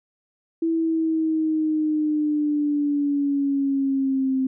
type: linear sweep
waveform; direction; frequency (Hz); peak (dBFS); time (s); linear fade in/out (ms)
sine; down; 329.6 to 261.6; -19; 0.62-4.47; 5
effects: none